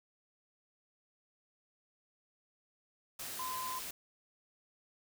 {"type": "tone in noise", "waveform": "sine", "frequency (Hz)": 1024, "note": "C6", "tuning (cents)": -38, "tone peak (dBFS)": -38, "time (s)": [3.39, 3.79], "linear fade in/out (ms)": 5, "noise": "white", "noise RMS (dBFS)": -43, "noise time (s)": [3.19, 3.91], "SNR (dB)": 2, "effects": []}